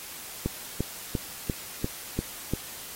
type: click train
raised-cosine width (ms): 3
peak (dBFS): -13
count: 7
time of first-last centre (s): 0.46-2.536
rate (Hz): 2.89
effects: white hiss -41 dBFS RMS until 2.95 s + AAC 48 kbps